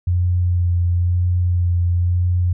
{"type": "tone with vibrato", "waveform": "sine", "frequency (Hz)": 88.3, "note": "F2", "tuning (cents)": 20, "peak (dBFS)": -14, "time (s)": [0.07, 2.53], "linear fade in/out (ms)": 5, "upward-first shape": "sine", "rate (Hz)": 1, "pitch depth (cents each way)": 18, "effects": []}